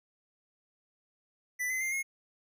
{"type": "tone with pitch steps", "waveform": "square", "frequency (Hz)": [1988, 2044, 2101, 2160], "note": ["B6", "C7", "C7", "C#7"], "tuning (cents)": [11, -41, 7, -45], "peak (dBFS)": -31, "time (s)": [1.59, 2.03], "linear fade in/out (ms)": 20, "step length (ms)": 110, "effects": []}